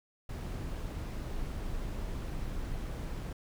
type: noise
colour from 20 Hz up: brown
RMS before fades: -37 dBFS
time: 0.29-3.33 s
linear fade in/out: 5 ms
effects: none